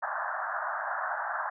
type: band-pass noise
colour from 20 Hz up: white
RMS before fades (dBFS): -33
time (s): 0.02-1.5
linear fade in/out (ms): 10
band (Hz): 610 to 1700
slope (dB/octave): 96
effects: none